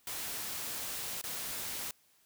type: noise with dropouts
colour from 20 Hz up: white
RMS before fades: -39 dBFS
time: 0.07-1.91 s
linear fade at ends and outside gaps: 2 ms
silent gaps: 1.214-1.238 s
effects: white hiss -68 dBFS RMS until 2.25 s